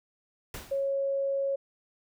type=noise with exponential decay; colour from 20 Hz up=pink; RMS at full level=-37 dBFS; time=0.54-0.94 s; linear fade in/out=2 ms; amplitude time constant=86 ms
type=tone; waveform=sine; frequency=550 Hz; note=C#5; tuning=14 cents flat; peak=-26 dBFS; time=0.71-1.56 s; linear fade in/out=10 ms
effects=none